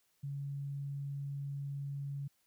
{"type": "tone", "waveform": "sine", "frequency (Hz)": 140.5, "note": "C#3", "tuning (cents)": 24, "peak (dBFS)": -37, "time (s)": [0.23, 2.28], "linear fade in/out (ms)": 10, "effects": ["white hiss -75 dBFS RMS until 2.46 s"]}